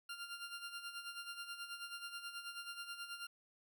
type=tone with tremolo; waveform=20% pulse; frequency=1395 Hz; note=F6; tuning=2 cents flat; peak=-38 dBFS; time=0.09-3.27 s; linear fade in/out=5 ms; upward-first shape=sine; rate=9.3 Hz; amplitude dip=65%; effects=none